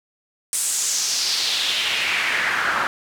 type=noise with band-pass filter sweep; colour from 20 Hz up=pink; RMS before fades=-22 dBFS; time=0.53-2.87 s; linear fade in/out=0 ms; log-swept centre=9000 to 1300 Hz; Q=2.7; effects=none